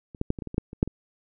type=clicks; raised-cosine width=3 ms; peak=-28 / -13 / -10 / -22 / -20 / -22 / -22 / -9 / -26 / -6 / -21 dBFS; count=11; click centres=0.148 / 0.214 / 0.304 / 0.388 / 0.422 / 0.473 / 0.544 / 0.581 / 0.731 / 0.829 / 0.876 s; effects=none